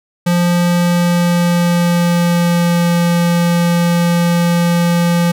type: tone with pitch glide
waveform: square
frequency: 174.61 to 172.21 Hz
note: F3 to F3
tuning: 0 to -24 cents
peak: -11 dBFS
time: 0.26-5.32 s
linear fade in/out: 10 ms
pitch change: -24 cents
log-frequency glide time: 0.74-2.91 s
effects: none